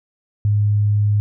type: tone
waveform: sine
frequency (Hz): 103.83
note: G#2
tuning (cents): 0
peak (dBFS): -13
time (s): 0.45-1.2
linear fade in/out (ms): 0
effects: none